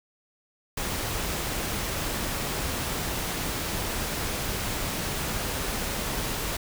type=noise; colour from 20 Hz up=pink; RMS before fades=-30 dBFS; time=0.77-6.57 s; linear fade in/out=5 ms; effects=none